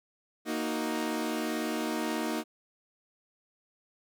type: chord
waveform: sawtooth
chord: D# minor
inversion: second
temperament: equal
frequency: 233.1 / 311.1 / 370 Hz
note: A#3 / D#4 / F#4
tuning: 0 / 0 / 0 cents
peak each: -30 / -29 / -34 dBFS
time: 0.45-2.44 s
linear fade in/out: 50 ms
effects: none